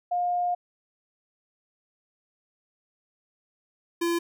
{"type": "tone pair in turn", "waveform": ["sine", "square"], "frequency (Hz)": [710, 340.7], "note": ["F5", "F4"], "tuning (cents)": [28, -43], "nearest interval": "octave + minor second", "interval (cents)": 1271, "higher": "first", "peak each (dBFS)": [-23, -24], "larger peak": "first", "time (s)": [[0.11, 0.55], [4.01, 4.19]], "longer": "first", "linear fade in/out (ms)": 10, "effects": []}